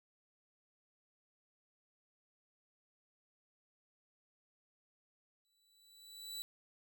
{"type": "tone with exponential growth", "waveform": "sawtooth", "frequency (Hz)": 3951, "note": "B7", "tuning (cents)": 0, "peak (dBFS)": -37, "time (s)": [5.45, 6.42], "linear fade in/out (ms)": 0, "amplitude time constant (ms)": 210, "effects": []}